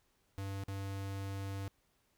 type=tone with dropouts; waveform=square; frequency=98 Hz; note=G2; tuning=in tune; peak=-39 dBFS; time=0.38-1.68 s; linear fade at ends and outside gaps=0 ms; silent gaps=0.637-0.683 s; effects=pink hiss -75 dBFS RMS until 2.17 s